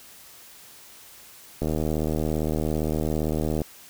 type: click train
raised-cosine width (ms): 2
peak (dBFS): -13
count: 156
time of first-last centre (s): 1.62-3.617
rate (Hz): 77.6
effects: white hiss -48 dBFS RMS until 3.89 s